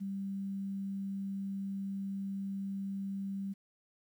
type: tone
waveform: sine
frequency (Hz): 196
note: G3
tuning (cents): 0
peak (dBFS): -35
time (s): 0-3.54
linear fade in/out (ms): 20
effects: 11-bit